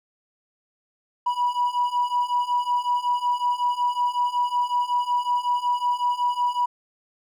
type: beating tone pair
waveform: triangle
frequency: 973 / 978.4 Hz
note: B5 / B5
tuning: -26 / -16 cents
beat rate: 5.4 Hz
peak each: -22 / -20 dBFS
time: 1.26-6.66 s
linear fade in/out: 10 ms
effects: tanh soft clip ceiling -15 dBFS